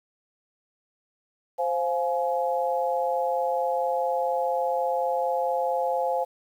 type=chord; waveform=sine; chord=F minor; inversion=second; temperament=equal with one note detuned; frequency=523.3 / 698.5 / 842.7 Hz; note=C5 / F5 / Ab5; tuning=0 / 0 / +25 cents; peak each=-26 / -28 / -28 dBFS; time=1.58-6.25 s; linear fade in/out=20 ms; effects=9-bit